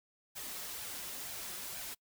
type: noise with flanger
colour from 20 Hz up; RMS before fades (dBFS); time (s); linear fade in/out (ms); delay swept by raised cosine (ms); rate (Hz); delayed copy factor
white; -43; 0.35-1.95; 20; 1.2 to 5.6; 2.1; +0.5
effects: noise-tail reverb RT60 0.1 s tail -25 dB re dry